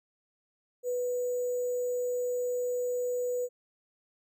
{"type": "tone with sample-and-hold", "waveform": "sine", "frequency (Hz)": 493.9, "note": "B4", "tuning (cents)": 0, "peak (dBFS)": -28, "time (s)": [0.83, 3.49], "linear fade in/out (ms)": 50, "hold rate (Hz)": 7350, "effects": []}